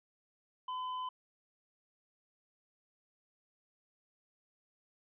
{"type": "tone with tanh clipping", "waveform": "sine", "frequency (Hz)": 1013, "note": "B5", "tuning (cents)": 44, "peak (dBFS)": -38, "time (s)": [0.68, 1.09], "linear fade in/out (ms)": 5, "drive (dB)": 9, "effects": ["resampled to 8000 Hz"]}